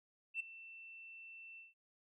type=tone with ADSR envelope; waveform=sine; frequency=2680 Hz; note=E7; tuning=28 cents sharp; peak=-34 dBFS; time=0.34-1.74 s; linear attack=61 ms; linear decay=7 ms; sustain=-17 dB; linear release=160 ms; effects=tanh soft clip ceiling -30 dBFS